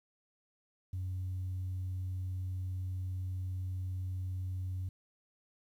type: tone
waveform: sine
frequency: 92.5 Hz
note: F#2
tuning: in tune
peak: -33 dBFS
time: 0.93-4.89 s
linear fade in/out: 5 ms
effects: tanh soft clip ceiling -32 dBFS + 11-bit